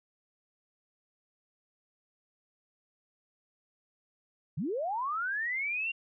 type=linear sweep; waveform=sine; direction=up; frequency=120 to 2794 Hz; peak=-30 dBFS; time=4.57-5.92 s; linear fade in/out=10 ms; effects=none